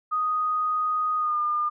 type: tone with pitch glide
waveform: sine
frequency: 1244.5 to 1207.7 Hz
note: D#6 to D6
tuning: 0 to +48 cents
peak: -22 dBFS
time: 0.11-1.7 s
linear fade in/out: 20 ms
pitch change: -52 cents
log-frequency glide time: 1.17-1.38 s
effects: none